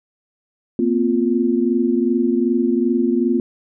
sine chord, Bb suspended second, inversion none, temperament equal with one note detuned, 233.1 / 255.7 / 349.2 Hz, Bb3 / C4 / F4, 0 / -40 / 0 cents, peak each -19 dBFS, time 0.79-3.4 s, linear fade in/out 2 ms, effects none

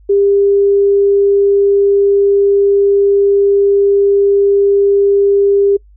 sine tone, 400 Hz, G4, 35 cents sharp, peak -7 dBFS, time 0.09-5.77 s, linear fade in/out 10 ms, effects noise-tail reverb RT60 0.1 s tail -25 dB re dry + added 50 Hz sine -40 dBFS peak until 5.96 s

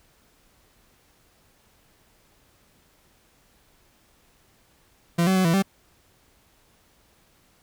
40% pulse tone with pitch steps, 170.4 / 189.1 / 186.9 / 166.1 / 194.5 Hz, F3 / F#3 / F#3 / E3 / G3, -42 / +38 / +18 / +13 / -13 cents, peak -17 dBFS, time 5.18-5.625 s, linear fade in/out 10 ms, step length 89 ms, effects pink hiss -61 dBFS RMS until 7.62 s

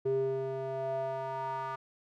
square tone with band-pass filter sweep, 133.3 Hz, C3, 33 cents sharp, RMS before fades -34 dBFS, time 0.05-1.76 s, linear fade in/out 10 ms, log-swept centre 380 to 1100 Hz, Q 4.8, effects none

